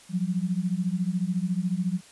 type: beating tone pair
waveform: sine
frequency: 174.61 / 188.61 Hz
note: F3 / F#3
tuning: 0 / +33 cents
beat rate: 14 Hz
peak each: -27 dBFS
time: 0.09-2.01 s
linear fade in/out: 50 ms
effects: white hiss -52 dBFS RMS until 2.11 s + resampled to 24000 Hz